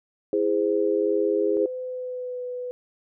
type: chord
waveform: sine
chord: E augmented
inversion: none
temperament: just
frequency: 329.6 / 412 / 515 Hz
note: E4 / G#4 / B#4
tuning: 0 / -14 / -28 cents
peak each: -26 / -22 / -26 dBFS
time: 0.33-1.66 s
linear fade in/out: 2 ms
type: tone with pitch glide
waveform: sine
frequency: 509 to 496.5 Hz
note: C5 to B4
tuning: -48 to +9 cents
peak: -29 dBFS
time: 1.57-2.71 s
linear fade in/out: 0 ms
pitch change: -43 cents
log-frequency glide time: 1.81-2.44 s
effects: none